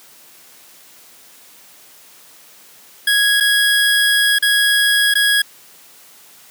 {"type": "tone with dropouts", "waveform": "25% pulse", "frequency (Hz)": 1659, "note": "G#6", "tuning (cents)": -2, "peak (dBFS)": -8, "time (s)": [3.07, 5.42], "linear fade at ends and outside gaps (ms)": 5, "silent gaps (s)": [[3.402, 3.406], [4.387, 4.424], [5.14, 5.153]], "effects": ["white hiss -45 dBFS RMS until 6.5 s", "high-pass 150 Hz 12 dB/octave"]}